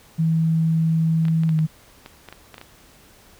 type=tone with pitch glide; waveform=sine; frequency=162 to 157.39 Hz; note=E3 to D#3; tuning=-30 to +20 cents; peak=-16 dBFS; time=0.18-1.67 s; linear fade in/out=20 ms; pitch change=-50 cents; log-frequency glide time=1.48-1.55 s
type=clicks; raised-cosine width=0.3 ms; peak=-22 dBFS; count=11; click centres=1.253 / 1.283 / 1.435 / 1.492 / 1.59 / 2.061 / 2.287 / 2.326 / 2.543 / 2.581 / 2.614 s
effects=pink hiss -51 dBFS RMS until 3.39 s